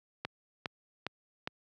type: click train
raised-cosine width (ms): 0.3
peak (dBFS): -18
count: 4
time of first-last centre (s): 0.25-1.474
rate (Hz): 2.45
effects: high-pass 100 Hz 12 dB/octave